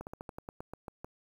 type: slowing click train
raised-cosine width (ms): 1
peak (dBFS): -27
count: 11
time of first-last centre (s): 0.01-1.045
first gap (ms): 59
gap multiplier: 1.12
effects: 9-bit